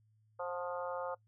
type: harmonic tone with a mistuned harmonic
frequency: 176.7 Hz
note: F3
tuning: 21 cents sharp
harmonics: 3 / 4 / 5 / 6 / 7 / 8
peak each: -39 / -46 / -44 / -48 / -45 / -52 dBFS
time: 0.39-1.15 s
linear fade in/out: 10 ms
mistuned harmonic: 4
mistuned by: +25 cents
effects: noise-tail reverb RT60 0.1 s tail -22 dB re dry + added 108 Hz sine -67 dBFS peak until 1.27 s